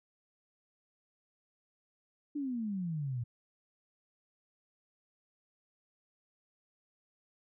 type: exponential sweep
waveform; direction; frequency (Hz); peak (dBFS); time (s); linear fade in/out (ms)
sine; down; 300 to 115; -33; 2.35-3.24; 10
effects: none